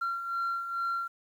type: beating tone pair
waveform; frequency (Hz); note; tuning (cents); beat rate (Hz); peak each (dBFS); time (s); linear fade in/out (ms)
sine; 1370 / 1372.3; F6 / F6; -34 / -31; 2.3; -36 / -29; 0.01-1.08; 10
effects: tanh soft clip ceiling -26 dBFS + 10-bit